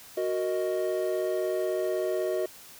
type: chord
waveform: triangle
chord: D# minor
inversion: first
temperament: equal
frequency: 370 / 466.2 / 622.3 Hz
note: F#4 / A#4 / D#5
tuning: 0 / 0 / 0 cents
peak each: -27 / -32 / -28 dBFS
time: 0.17-2.46 s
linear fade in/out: 5 ms
effects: white hiss -49 dBFS RMS until 2.79 s